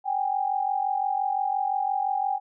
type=tone pair together; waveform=sine; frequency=771 / 816.8 Hz; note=G5 / G#5; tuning=-29 / -29 cents; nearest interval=minor second; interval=100 cents; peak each=-26 dBFS; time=0.04-2.4 s; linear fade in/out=50 ms; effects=none